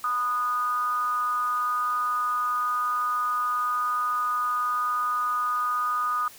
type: tone with frequency modulation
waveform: sine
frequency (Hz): 1232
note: D#6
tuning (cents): -17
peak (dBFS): -23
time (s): 0.04-6.28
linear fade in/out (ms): 2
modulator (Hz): 237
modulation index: 0.44
effects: white hiss -48 dBFS RMS until 6.38 s